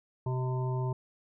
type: harmonic tone with a mistuned harmonic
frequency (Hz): 127.6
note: C3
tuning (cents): -43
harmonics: 1 / 3 / 5 / 7 / 8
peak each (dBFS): -29 / -38 / -44 / -41 / -46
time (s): 0.26-0.93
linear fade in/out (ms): 5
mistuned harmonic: 7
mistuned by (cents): +21
effects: none